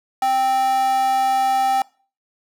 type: tone with high-pass filter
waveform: square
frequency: 261.6 Hz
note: C4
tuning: in tune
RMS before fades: -18 dBFS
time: 0.22-1.82 s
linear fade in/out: 2 ms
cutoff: 800 Hz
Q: 5.4
effects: noise-tail reverb RT60 0.4 s tail -23 dB re dry